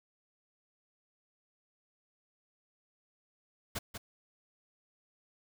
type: noise with echo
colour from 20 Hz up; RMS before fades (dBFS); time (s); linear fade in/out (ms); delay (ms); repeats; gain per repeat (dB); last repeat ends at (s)
pink; -36; 3.75-3.79; 10; 190; 1; -6; 3.98
effects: none